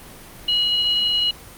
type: tone pair together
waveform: sine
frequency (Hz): 2908 / 4113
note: F#7 / C8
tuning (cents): -31 / -30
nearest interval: tritone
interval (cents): 601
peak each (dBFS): -17 / -26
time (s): 0.48-1.31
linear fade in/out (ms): 5
effects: pink hiss -41 dBFS RMS until 1.57 s + Opus 32 kbps